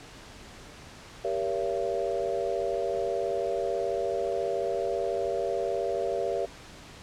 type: chord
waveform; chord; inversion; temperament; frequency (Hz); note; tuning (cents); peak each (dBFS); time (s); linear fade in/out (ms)
sine; G diminished seventh; none; just; 392 / 470.4 / 564.5 / 677.4; G4 / Bb4 / Db5 / Fb5; 0 / +16 / +31 / +47; -32; 1.24-6.46; 10
effects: pink hiss -47 dBFS RMS until 7.02 s + low-pass 7000 Hz 12 dB/octave